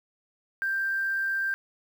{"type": "tone with quantisation", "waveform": "sine", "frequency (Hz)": 1577, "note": "G6", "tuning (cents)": 10, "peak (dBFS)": -25, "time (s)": [0.62, 1.54], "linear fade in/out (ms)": 0, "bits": 8, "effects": []}